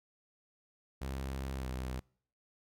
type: tone with pitch glide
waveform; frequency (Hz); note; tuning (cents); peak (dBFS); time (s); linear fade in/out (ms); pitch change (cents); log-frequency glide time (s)
sawtooth; 66.8 to 64; C2 to C2; +36 to -38; -33; 1.01-2; 10; -74; 1.56-1.67
effects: noise-tail reverb RT60 0.6 s tail -26 dB re dry